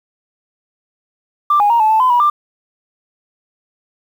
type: tone with pitch steps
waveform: sine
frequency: 1180 / 824 / 936 / 867 / 878 / 1017 / 968 / 1187 Hz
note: D6 / G#5 / A#5 / A5 / A5 / C6 / B5 / D6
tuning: +8 / -14 / +7 / -26 / -4 / -50 / -35 / +18 cents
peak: -8 dBFS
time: 1.5-2.3 s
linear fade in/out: 5 ms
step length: 100 ms
effects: tanh soft clip ceiling -4 dBFS + 7-bit